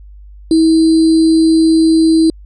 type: tone with sample-and-hold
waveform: sine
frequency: 322.7 Hz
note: E4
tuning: 37 cents flat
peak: -6 dBFS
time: 0.51-2.3 s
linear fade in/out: 2 ms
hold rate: 4410 Hz
effects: added 50 Hz sine -33 dBFS peak until 2.45 s + resampled to 22050 Hz